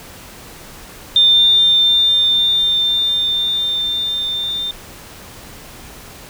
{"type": "tone with level ramp", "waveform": "sine", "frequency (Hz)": 3599, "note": "A7", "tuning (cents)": 38, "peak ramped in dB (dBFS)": [-7, -19], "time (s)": [1.16, 4.71], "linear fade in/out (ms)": 2, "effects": ["pink hiss -37 dBFS RMS until 6.29 s"]}